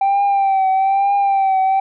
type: tone with vibrato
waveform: sine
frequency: 782 Hz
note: G5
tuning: 4 cents flat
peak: -10 dBFS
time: 0.01-1.8 s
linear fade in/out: 5 ms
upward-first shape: triangle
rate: 1.1 Hz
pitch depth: 53 cents each way
effects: tanh soft clip ceiling -11 dBFS